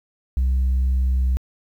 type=tone with pitch glide; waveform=sine; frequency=64.5 to 64.02 Hz; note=C2 to C2; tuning=-24 to -37 cents; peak=-14 dBFS; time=0.37-1.37 s; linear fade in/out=0 ms; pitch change=-13 cents; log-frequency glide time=1.16-1.25 s; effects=tanh soft clip ceiling -15 dBFS + 9-bit